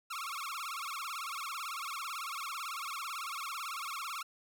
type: tone with vibrato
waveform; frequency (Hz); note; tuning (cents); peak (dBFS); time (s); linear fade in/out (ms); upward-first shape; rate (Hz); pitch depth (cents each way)
sawtooth; 1220; D#6; -34; -34; 0.1-4.23; 10; sine; 18; 220
effects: none